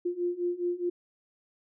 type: beating tone pair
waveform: sine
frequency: 349.2 / 354 Hz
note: F4 / F4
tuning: 0 / +23 cents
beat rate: 4.8 Hz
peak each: -32 / -30 dBFS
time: 0.05-0.9 s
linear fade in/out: 10 ms
effects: none